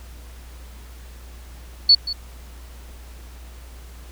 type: tone with echo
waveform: sine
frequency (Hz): 4435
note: C#8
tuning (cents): 0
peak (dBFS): -8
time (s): 1.89-1.95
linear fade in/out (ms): 5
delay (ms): 180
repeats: 1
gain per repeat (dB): -15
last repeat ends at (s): 2.13
effects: added 60 Hz sine -38 dBFS peak until 4.11 s + pink hiss -48 dBFS RMS until 4.11 s